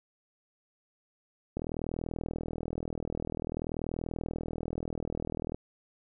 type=click train; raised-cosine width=2 ms; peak=-21 dBFS; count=162; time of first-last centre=1.57-5.545 s; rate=40.5 Hz; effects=none